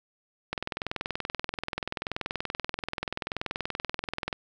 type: click train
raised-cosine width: 0.3 ms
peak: -14 dBFS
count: 80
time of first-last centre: 0.53-4.328 s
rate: 20.8 Hz
effects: none